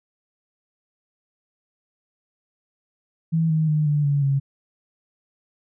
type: tone with pitch steps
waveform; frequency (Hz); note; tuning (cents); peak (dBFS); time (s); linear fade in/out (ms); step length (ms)
sine; 162.8 / 157.53 / 152.43 / 147.49 / 142.71 / 138.09; E3 / D#3 / D#3 / D3 / D3 / C#3; -21 / +22 / -35 / +8 / -49 / -6; -17; 3.32-4.4; 20; 180
effects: none